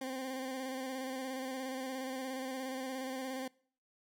20% pulse tone with vibrato, 261.6 Hz, C4, in tune, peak -33 dBFS, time 0.01-3.48 s, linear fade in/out 5 ms, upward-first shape square, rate 17 Hz, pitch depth 29 cents each way, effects noise-tail reverb RT60 0.5 s tail -24 dB re dry

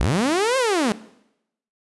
sawtooth linear two-way sweep, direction up then down, 37.54 to 543 to 195.4 Hz, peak -14 dBFS, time 0-0.92 s, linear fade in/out 0 ms, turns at 0.57 s, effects noise-tail reverb RT60 0.8 s tail -18 dB re dry + resampled to 24000 Hz

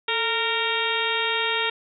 harmonic tone with a mistuned harmonic, 462.1 Hz, A#4, 15 cents flat, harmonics 1 / 2 / 3 / 4 / 5 / 6 / 7 / 8, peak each -30 / -30 / -30 / -30 / -30 / -30 / -30 / -30 dBFS, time 0.08-1.7 s, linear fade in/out 5 ms, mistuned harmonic 1, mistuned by -66 cents, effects none

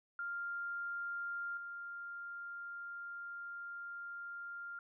sine tone with level steps, 1396.9 Hz, F6, in tune, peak -38 / -43 dBFS, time 0.19-4.79 s, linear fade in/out 2 ms, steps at 1.57 s, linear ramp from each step 2 ms, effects none

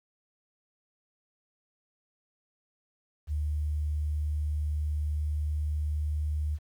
sine tone with pitch glide, 74.9 to 75.46 Hz, D2 to D2, +35 to +48 cents, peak -27 dBFS, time 3.27-6.59 s, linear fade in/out 50 ms, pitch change +13 cents, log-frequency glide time 3.38-6.31 s, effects 10-bit

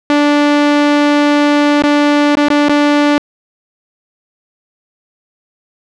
sawtooth tone with dropouts, 292.2 Hz, D4, 9 cents flat, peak -4 dBFS, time 0.1-3.18 s, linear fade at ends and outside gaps 0 ms, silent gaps 1.822-1.837 / 2.353-2.371 / 2.484-2.502 / 2.685-2.694 s, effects low-pass 4000 Hz 12 dB/octave

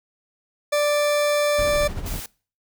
40% pulse tone, 588 Hz, D5, 2 cents sharp, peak -17 dBFS, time 0.72-1.88 s, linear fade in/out 10 ms
brown noise with tremolo, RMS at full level -26 dBFS, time 1.58-2.2 s, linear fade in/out 10 ms, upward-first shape triangle, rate 13 Hz, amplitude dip 60%
white noise, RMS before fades -35 dBFS, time 2.06-2.26 s, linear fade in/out 2 ms
effects noise-tail reverb RT60 0.4 s tail -23 dB re dry

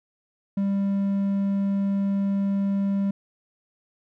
triangle tone, 197.8 Hz, G3, 16 cents sharp, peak -19 dBFS, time 0.57-3.11 s, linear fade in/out 5 ms, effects none

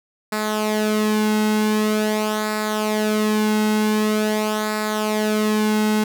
sawtooth tone with flanger, 213.8 Hz, A3, 49 cents flat, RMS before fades -20 dBFS, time 0.32-6.04 s, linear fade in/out 5 ms, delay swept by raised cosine 0.32 to 1.72 ms, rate 0.45 Hz, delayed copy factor -0.6, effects none

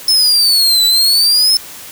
40% pulse exponential two-way sweep, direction down then up, 5274 to 3951 to 5274 Hz, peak -7 dBFS, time 0.08-1.57 s, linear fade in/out 2 ms, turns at 0.85 s, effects white hiss -32 dBFS RMS until 1.91 s

